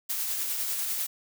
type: noise with tremolo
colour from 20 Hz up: blue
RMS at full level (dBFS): -29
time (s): 0.09-1.07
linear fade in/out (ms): 10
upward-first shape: triangle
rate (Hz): 10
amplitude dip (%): 35
effects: none